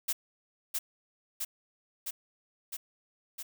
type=noise with echo; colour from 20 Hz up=blue; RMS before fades=-30 dBFS; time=0.08-0.13 s; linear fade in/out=10 ms; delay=660 ms; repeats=5; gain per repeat=-2 dB; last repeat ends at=3.43 s; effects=none